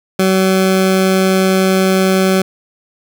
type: tone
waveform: 20% pulse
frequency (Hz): 189.2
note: F#3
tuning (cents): +39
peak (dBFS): -5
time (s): 0.19-2.42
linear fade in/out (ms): 5
effects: none

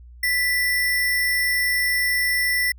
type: tone with sample-and-hold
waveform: sine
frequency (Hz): 1975.5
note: B6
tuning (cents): 0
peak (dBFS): -18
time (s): 0.23-2.72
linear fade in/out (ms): 5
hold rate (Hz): 7350
effects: added 60 Hz sine -41 dBFS peak until 2.78 s

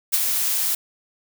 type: noise with ADSR envelope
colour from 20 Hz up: blue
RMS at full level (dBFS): -17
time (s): 0.12-0.75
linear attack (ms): 21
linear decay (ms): 29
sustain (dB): -5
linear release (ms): 4
effects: none

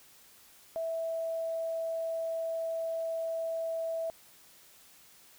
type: tone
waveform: sine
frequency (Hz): 656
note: E5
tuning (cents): -9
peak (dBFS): -31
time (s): 0.76-4.1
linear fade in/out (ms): 0
effects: white hiss -58 dBFS RMS until 5.38 s

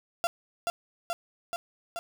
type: tone with echo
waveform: 35% pulse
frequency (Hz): 686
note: F5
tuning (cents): -31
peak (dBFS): -23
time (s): 0.24-0.27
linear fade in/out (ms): 0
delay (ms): 430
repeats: 4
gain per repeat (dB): -2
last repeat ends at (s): 1.99
effects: none

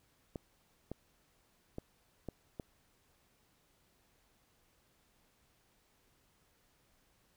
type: clicks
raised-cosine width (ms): 2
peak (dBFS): -27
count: 5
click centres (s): 0.358 / 0.916 / 1.784 / 2.287 / 2.598
effects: pink hiss -72 dBFS RMS until 7.36 s

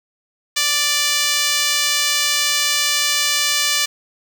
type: tone with high-pass filter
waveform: 5% pulse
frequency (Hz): 587.3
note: D5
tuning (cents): 0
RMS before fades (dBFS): -18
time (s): 0.56-3.86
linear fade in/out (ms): 10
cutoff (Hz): 1500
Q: 0.69
effects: none

